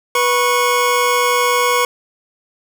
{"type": "tone pair together", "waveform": "25% pulse", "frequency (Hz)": [489.8, 1099.6], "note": ["B4", "C#6"], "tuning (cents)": [-14, -14], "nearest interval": "octave + major second", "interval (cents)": 1400, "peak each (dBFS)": -12, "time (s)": [0.15, 1.85], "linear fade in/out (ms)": 2, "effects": []}